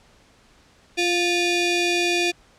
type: ring-modulated tone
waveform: sawtooth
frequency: 1052 Hz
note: C6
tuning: 9 cents sharp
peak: -12 dBFS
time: 0.97-2.32 s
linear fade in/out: 20 ms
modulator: 1400 Hz
effects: pink hiss -55 dBFS RMS until 2.58 s + low-pass 7000 Hz 12 dB/octave